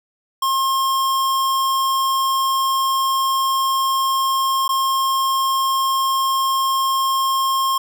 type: tone with dropouts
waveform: square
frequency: 1070 Hz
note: C6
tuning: 38 cents sharp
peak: -17 dBFS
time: 0.42-7.78 s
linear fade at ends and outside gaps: 5 ms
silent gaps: 4.68-4.69 s
effects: none